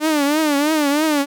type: tone with vibrato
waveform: sawtooth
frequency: 298.1 Hz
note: D4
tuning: 26 cents sharp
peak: -11 dBFS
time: 0-1.26 s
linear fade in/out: 50 ms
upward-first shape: triangle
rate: 3.1 Hz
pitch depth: 130 cents each way
effects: none